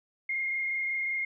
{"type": "tone with frequency modulation", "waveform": "sine", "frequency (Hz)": 2131, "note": "C7", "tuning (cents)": 31, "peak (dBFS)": -28, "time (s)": [0.29, 1.25], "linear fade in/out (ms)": 5, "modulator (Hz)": 25.4, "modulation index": 1.2, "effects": []}